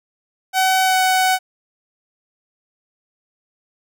sawtooth tone with pitch glide, 755 to 748.5 Hz, F#5 to F#5, +35 to +20 cents, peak -10 dBFS, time 0.53-1.39 s, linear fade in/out 50 ms, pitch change -15 cents, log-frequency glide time 0.84-0.95 s, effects none

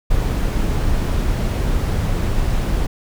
brown noise, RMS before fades -18 dBFS, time 0.1-2.87 s, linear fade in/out 10 ms, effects none

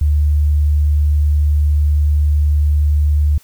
sine tone, 74.1 Hz, D2, 16 cents sharp, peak -10 dBFS, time 0.01-3.38 s, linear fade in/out 5 ms, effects white hiss -49 dBFS RMS until 3.43 s

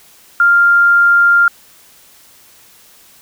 sine tone, 1396.9 Hz, F6, in tune, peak -6 dBFS, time 0.4-1.48 s, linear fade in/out 2 ms, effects white hiss -45 dBFS RMS until 3.21 s

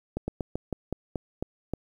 slowing click train, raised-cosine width 2 ms, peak -16 dBFS, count 9, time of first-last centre 0.17-1.736 s, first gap 110 ms, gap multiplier 1.16, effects 9-bit

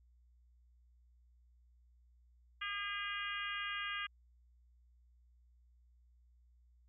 harmonic tone, 406 Hz, G#4, 39 cents flat, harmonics 3 / 4 / 5 / 6 / 7 / 8, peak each -44 / -43 / -45 / -47 / -45 / -49 dBFS, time 2.61-4.07 s, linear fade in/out 10 ms, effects added 60 Hz sine -64 dBFS peak until 6.88 s

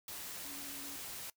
sine tone in noise, 280 Hz, C#4, 18 cents sharp, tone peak -52 dBFS, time 0.45-0.96 s, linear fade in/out 2 ms, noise white, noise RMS -45 dBFS, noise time 0.08-1.3 s, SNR -10 dB, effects noise-tail reverb RT60 0.1 s tail -21 dB re dry

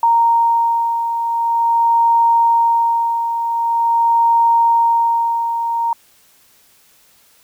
sine beating tone pair, 928 / 928.45 Hz, A#5 / A#5, -8 / -7 cents, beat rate 0.45 Hz, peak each -20 / -12 dBFS, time 0.03-5.93 s, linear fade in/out 2 ms, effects white hiss -52 dBFS RMS until 7.43 s

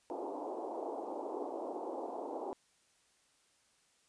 pink band-pass noise, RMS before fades -41 dBFS, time 0.1-2.53 s, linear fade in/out 0 ms, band 290 to 940 Hz, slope 48 dB/octave, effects white hiss -71 dBFS RMS until 4.08 s + resampled to 22050 Hz

